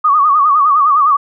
sine tone with vibrato, 1174.7 Hz, D6, in tune, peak -7 dBFS, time 0.04-1.17 s, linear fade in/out 10 ms, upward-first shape sine, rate 9.8 Hz, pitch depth 110 cents each way, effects none

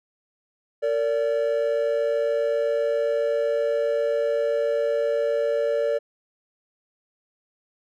triangle tone pair together, 456.9 / 577 Hz, A#4 / D5, -35 / -31 cents, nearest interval major third, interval 404 cents, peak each -22 / -20 dBFS, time 0.82-5.99 s, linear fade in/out 20 ms, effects tanh soft clip ceiling -11 dBFS

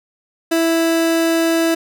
30% pulse tone, 329.6 Hz, E4, in tune, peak -11 dBFS, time 0.51-1.75 s, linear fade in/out 10 ms, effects none

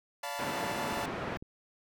sawtooth chord, B half-diminished seventh, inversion first, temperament equal with one note detuned, 572.3 / 698.5 / 880 / 987.8 Hz, D5 / F5 / A5 / B5, -45 / 0 / 0 / 0 cents, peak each -38 / -37 / -36 / -39 dBFS, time 0.23-1.06 s, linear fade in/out 5 ms
pink band-pass noise, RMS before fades -37 dBFS, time 0.39-1.37 s, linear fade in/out 0 ms, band 180 to 1900 Hz, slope 12 dB/octave
clicks, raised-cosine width 3 ms, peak -33 dBFS, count 11, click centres 0.927 / 0.973 / 1.033 / 1.08 / 1.139 / 1.182 / 1.232 / 1.281 / 1.325 / 1.371 / 1.425 s
effects none

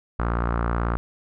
sawtooth tone with low-pass filter, 58.27 Hz, A#1, in tune, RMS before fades -24 dBFS, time 0.19-0.97 s, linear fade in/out 0 ms, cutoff 1300 Hz, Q 3.8, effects none

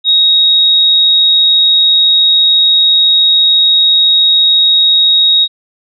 sine tone, 3773 Hz, A#7, 20 cents sharp, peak -5 dBFS, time 0.04-5.48 s, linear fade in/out 50 ms, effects none

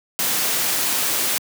white noise, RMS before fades -21 dBFS, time 0.19-1.38 s, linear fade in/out 0 ms, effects high-pass 150 Hz 12 dB/octave

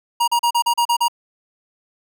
square tone bursts, 947 Hz, A#5, 27 cents sharp, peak -15 dBFS, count 8, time 0.2-1.083 s, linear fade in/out 10 ms, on 78 ms, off 37 ms, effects none

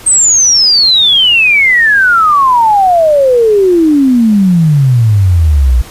sine exponential sweep, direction down, 8420 to 58 Hz, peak -4 dBFS, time 0.06-5.82 s, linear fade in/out 10 ms, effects pink hiss -32 dBFS RMS until 5.9 s + resampled to 32000 Hz

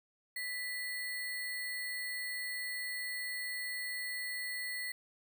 sine tone with sample-and-hold, 1975.5 Hz, B6, in tune, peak -36 dBFS, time 0.36-4.92 s, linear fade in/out 5 ms, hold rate 6300 Hz, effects none

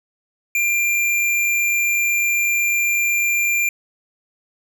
square tone, 2382 Hz, D7, 24 cents sharp, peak -17 dBFS, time 0.55-3.69 s, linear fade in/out 2 ms, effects none

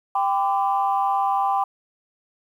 sine tone cluster, 790 / 1013 / 1171 Hz, G5 / B5 / D6, +13 / +44 / -5 cents, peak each -20 / -24 / -26 dBFS, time 0.15-1.64 s, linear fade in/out 5 ms, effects tanh soft clip ceiling -9 dBFS + 9-bit

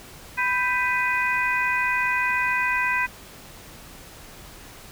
harmonic tone with a mistuned harmonic, 497.1 Hz, B4, 11 cents sharp, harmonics 2 / 3 / 4 / 5, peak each -26 / -26 / -26 / -26 dBFS, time 0.37-3.07 s, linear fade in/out 20 ms, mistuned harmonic 3, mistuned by +78 cents, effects pink hiss -44 dBFS RMS until 4.91 s

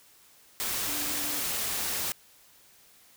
sine tone in noise, 293.7 Hz, D4, in tune, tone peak -42 dBFS, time 0.87-1.4 s, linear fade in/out 0 ms, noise white, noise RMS -31 dBFS, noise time 0.6-2.12 s, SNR -14 dB, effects white hiss -58 dBFS RMS until 3.16 s

